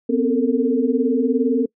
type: tone cluster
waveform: sine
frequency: 246 / 265.7 / 440 / 457.3 Hz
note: B3 / C4 / A4 / A#4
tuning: -7 / +27 / 0 / -33 cents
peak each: -20 / -20 / -24 / -21 dBFS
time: 0.09-1.66 s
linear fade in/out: 10 ms
effects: noise-tail reverb RT60 0.1 s tail -24 dB re dry